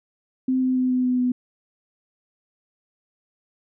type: tone with pitch steps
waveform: sine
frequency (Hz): 258.8 / 256.9 / 254.9 / 253 / 251.1 / 249.3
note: C4 / C4 / C4 / B3 / B3 / B3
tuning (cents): -19 / -32 / -45 / +42 / +29 / +16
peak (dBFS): -18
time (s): 0.48-1.32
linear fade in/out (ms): 5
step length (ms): 140
effects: none